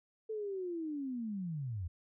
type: linear sweep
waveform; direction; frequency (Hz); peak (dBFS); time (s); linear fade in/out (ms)
sine; down; 444.7 to 79.1; -36; 0.29-1.88; 10
effects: none